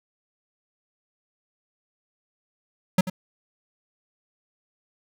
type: tone with echo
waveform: square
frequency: 185 Hz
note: F#3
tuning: in tune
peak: -15 dBFS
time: 2.98-3.01 s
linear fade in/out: 5 ms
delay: 89 ms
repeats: 1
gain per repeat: -13 dB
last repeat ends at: 3.099 s
effects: none